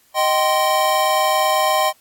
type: chord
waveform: square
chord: C minor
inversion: first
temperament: equal with one note detuned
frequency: 622.3 / 772.8 / 1046.5 Hz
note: Eb5 / G5 / C6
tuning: 0 / -25 / 0 cents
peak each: -20 dBFS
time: 0.14-1.93 s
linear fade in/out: 50 ms
effects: white hiss -56 dBFS RMS until 2 s + AAC 64 kbps